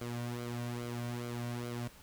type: tone with flanger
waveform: sawtooth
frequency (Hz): 120.1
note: B2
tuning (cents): -48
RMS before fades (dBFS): -39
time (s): 0.01-1.88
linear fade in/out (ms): 5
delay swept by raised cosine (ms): 1.1 to 2.4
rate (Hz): 2.4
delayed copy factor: -0.65
effects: pink hiss -57 dBFS RMS until 2.02 s